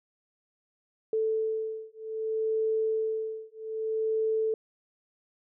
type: beating tone pair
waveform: sine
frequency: 440 / 440.63 Hz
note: A4 / A4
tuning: 0 / +2 cents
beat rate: 0.63 Hz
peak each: -30 dBFS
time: 1.13-4.54 s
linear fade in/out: 2 ms
effects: none